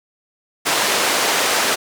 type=band-pass noise; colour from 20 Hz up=pink; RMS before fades=-18 dBFS; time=0.65-1.76 s; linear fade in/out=20 ms; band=470 to 9900 Hz; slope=12 dB/octave; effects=none